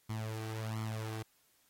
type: tone with flanger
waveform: sawtooth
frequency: 110.2 Hz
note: A2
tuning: 3 cents sharp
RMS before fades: -39 dBFS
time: 0.09-1.23 s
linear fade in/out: 10 ms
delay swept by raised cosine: 0.92 to 2.62 ms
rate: 1.4 Hz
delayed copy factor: +0.7
effects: white hiss -71 dBFS RMS until 1.69 s + AAC 48 kbps